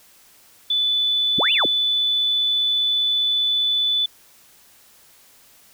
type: tone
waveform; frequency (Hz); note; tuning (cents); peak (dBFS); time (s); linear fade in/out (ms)
sine; 3485; A7; -17; -17; 0.7-4.06; 5
type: linear two-way sweep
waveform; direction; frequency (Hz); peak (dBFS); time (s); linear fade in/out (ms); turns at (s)
sine; up then down; 77.78 to 3136 to 149.8; -19; 1.38-1.66; 5; 1.53
effects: white hiss -52 dBFS RMS until 5.73 s